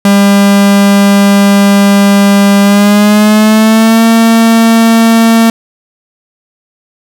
45% pulse tone with pitch glide, 200 to 227.1 Hz, G3 to A#3, +35 to -45 cents, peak -3 dBFS, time 0.05-5.5 s, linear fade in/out 2 ms, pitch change +220 cents, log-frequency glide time 2.62-4.03 s, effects none

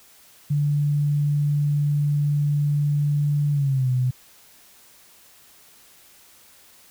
sine tone with pitch glide, 146 to 127.1 Hz, D3 to C3, -10 to -50 cents, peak -18 dBFS, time 0.5-4.11 s, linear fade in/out 10 ms, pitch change -240 cents, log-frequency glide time 3.52-3.89 s, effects white hiss -52 dBFS RMS until 6.9 s

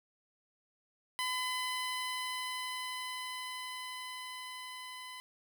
15% pulse tone with level ramp, 1011 Hz, B5, 40 cents sharp, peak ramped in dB -26 to -38 dBFS, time 1.19-5.2 s, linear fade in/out 0 ms, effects none

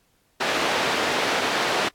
pink band-pass noise, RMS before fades -24 dBFS, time 0.4-1.89 s, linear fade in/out 10 ms, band 400 to 3900 Hz, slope 12 dB/octave, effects pink hiss -65 dBFS RMS until 1.94 s + AAC 64 kbps

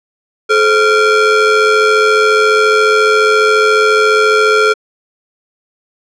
square ring-modulated tone, 476.6 Hz, A#4, 38 cents sharp, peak -5 dBFS, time 0.49-4.74 s, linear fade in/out 20 ms, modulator 906 Hz, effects low-pass 6000 Hz 12 dB/octave

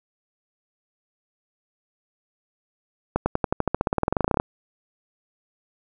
accelerating click train, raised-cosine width 1 ms, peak -6 dBFS, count 23, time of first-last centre 3.16-4.399 s, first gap 100 ms, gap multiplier 0.94, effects none

